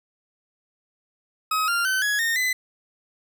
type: tone with pitch steps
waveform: 40% pulse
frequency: 1270 / 1393 / 1527.8 / 1675.8 / 1838 / 2016 Hz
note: D#6 / F6 / G6 / G#6 / A#6 / B6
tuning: +35 / -5 / -45 / +15 / -25 / +35 cents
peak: -20 dBFS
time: 1.51-2.53 s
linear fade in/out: 5 ms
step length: 170 ms
effects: none